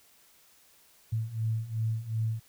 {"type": "beating tone pair", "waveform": "sine", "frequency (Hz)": [110, 112.7], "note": ["A2", "A2"], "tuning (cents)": [0, 42], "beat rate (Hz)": 2.7, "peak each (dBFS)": [-33, -30], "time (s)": [1.12, 2.4], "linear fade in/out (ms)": 10, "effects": ["white hiss -61 dBFS RMS until 2.48 s"]}